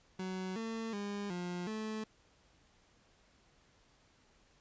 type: tone with pitch steps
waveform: 30% pulse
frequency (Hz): 186.6 / 225.6 / 203.2 / 177.4 / 217.4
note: F#3 / A3 / G#3 / F3 / A3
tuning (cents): +15 / +44 / -38 / +27 / -21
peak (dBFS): -35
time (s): 0.19-2.04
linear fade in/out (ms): 5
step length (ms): 370
effects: pink hiss -68 dBFS RMS until 4.6 s + resampled to 16000 Hz